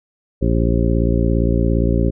harmonic tone with a mistuned harmonic, 57.4 Hz, A#1, 26 cents flat, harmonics 1 / 2 / 3 / 4 / 5 / 6 / 7 / 9, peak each -17 / -20 / -22 / -23 / -24 / -25 / -25 / -27 dBFS, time 0.41-2.11 s, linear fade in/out 20 ms, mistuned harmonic 9, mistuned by +60 cents, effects none

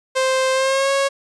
sawtooth tone with pitch glide, 523.3 to 550 Hz, C5 to C#5, 0 to -14 cents, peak -12 dBFS, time 0.15-1.09 s, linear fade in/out 20 ms, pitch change +86 cents, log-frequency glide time 0.52-0.91 s, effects resampled to 22050 Hz

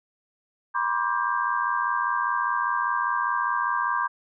sine tone cluster, 968 / 1053 / 1168 / 1586 Hz, B5 / C6 / D6 / G6, -35 / +11 / -10 / +20 cents, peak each -28 dBFS, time 0.74-4.08 s, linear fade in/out 20 ms, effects none

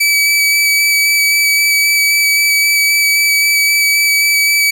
sawtooth tone with vibrato, 2293 Hz, D7, 42 cents flat, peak -6 dBFS, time 0-4.71 s, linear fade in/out 10 ms, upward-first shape square, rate 3.8 Hz, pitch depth 8 cents each way, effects none

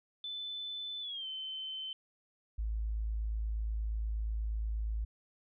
sine tone with pitch glide, 3510 to 3073 Hz, A7 to G7, -5 to -35 cents, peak -38 dBFS, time 0.24-1.93 s, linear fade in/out 2 ms, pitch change -230 cents, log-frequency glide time 1.01-1.27 s
sine tone, 54.2 Hz, A1, 25 cents flat, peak -32 dBFS, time 2.58-5.05 s, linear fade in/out 10 ms
effects none

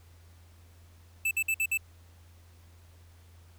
square tone bursts, 2637 Hz, E7, in tune, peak -26 dBFS, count 5, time 1.25-1.775 s, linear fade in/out 5 ms, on 61 ms, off 55 ms, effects added 85 Hz sine -53 dBFS peak until 3.58 s + pink hiss -63 dBFS RMS until 3.58 s

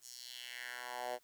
10% pulse tone with high-pass filter sweep, 123.47 Hz, B2, in tune, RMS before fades -45 dBFS, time 0.01-1.19 s, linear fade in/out 50 ms, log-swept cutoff 6900 to 550 Hz, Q 2.5, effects white hiss -71 dBFS RMS until 1.23 s

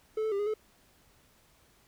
triangle tone with pitch steps, 435 / 438.2 / 398.3 / 413.2 / 431.5 Hz, A4 / A4 / G4 / G#4 / A4, -20 / -7 / +28 / -9 / -34 cents, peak -26 dBFS, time 0.17-0.54 s, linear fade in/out 5 ms, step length 74 ms, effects pink hiss -64 dBFS RMS until 1.87 s

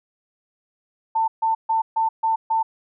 sine tone bursts, 894 Hz, A5, 27 cents sharp, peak -17 dBFS, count 6, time 1.15-2.63 s, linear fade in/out 10 ms, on 130 ms, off 140 ms, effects none

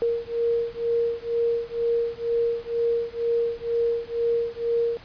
sine beating tone pair, 466.2 / 468.3 Hz, A#4 / A#4, 0 / +8 cents, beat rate 2.1 Hz, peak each -25 dBFS, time 0.02-4.97 s, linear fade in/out 0 ms, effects pink hiss -47 dBFS RMS until 5.04 s + resampled to 11025 Hz

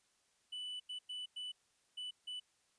triangle tone bursts at uneven times, 2982 Hz, F#7, 13 cents sharp, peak -40 dBFS, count 6, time 0.52-0.8 / 0.89-0.99 / 1.09-1.26 / 1.36-1.52 / 1.97-2.11 / 2.27-2.4 s, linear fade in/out 10 ms, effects white hiss -75 dBFS RMS until 2.78 s + resampled to 22050 Hz

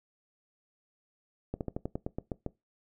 slowing click train, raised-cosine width 2 ms, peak -20 dBFS, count 10, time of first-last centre 1.54-2.463 s, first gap 68 ms, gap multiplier 1.1, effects noise-tail reverb RT60 0.2 s tail -20 dB re dry

